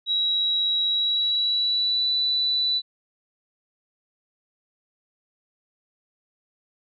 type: tone with pitch glide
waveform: sine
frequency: 3868 to 3972 Hz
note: B7 to B7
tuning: -37 to +9 cents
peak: -20 dBFS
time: 0.06-2.82 s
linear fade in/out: 50 ms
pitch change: +46 cents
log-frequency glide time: 0.88-2.1 s
effects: none